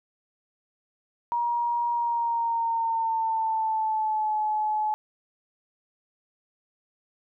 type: tone with pitch glide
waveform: sine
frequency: 949 to 855.3 Hz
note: A#5 to A5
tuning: +31 to -49 cents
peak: -23 dBFS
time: 1.32-4.94 s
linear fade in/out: 0 ms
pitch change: -180 cents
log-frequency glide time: 1.91-4.36 s
effects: none